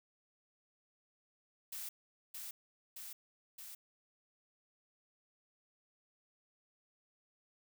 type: noise with echo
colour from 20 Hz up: blue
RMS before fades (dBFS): -44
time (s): 1.72-1.89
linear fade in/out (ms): 5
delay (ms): 620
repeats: 3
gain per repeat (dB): -2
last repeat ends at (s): 3.75
effects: none